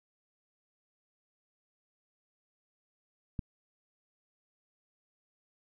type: click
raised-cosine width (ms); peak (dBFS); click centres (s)
5; -22; 3.392
effects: none